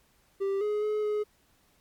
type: tone with pitch steps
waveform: triangle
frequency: 392.5 / 419.5 / 424.7 / 420.9 Hz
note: G4 / G#4 / G#4 / G#4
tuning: +2 / +17 / +39 / +23 cents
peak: -24 dBFS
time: 0.4-1.24 s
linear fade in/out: 20 ms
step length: 210 ms
effects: pink hiss -66 dBFS RMS until 1.8 s + MP3 96 kbps